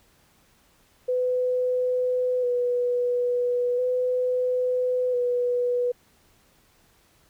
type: tone with vibrato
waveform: sine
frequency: 495.9 Hz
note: B4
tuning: 7 cents sharp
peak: -21 dBFS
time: 1.08-5.92 s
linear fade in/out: 10 ms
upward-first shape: square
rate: 0.37 Hz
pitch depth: 21 cents each way
effects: pink hiss -61 dBFS RMS until 7.29 s